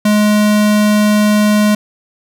square tone, 210 Hz, G#3, 19 cents sharp, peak -9 dBFS, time 0.05-1.75 s, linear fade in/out 5 ms, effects none

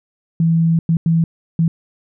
sine tone bursts at uneven times, 164.81 Hz, E3, in tune, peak -11 dBFS, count 4, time 0.4-0.79 / 0.89-0.97 / 1.06-1.24 / 1.59-1.68 s, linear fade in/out 2 ms, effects none

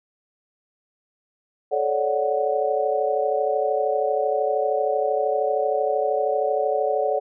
sine chord, D major seventh, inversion second, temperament equal with one note detuned, 433.4 / 554.4 / 587.3 / 740 Hz, A4 / C#5 / D5 / F#5, -26 / 0 / 0 / 0 cents, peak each -25 dBFS, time 1.71-7.2 s, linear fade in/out 20 ms, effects none

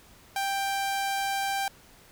sawtooth tone, 787 Hz, G5, 7 cents sharp, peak -23 dBFS, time 0.36-1.68 s, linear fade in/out 2 ms, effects pink hiss -55 dBFS RMS until 2.11 s

